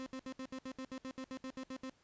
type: tone bursts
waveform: 35% pulse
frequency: 261.6 Hz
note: C4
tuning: in tune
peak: -40 dBFS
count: 15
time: 0-1.896 s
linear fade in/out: 0 ms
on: 62 ms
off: 69 ms
effects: pink hiss -71 dBFS RMS until 2.03 s + resampled to 16000 Hz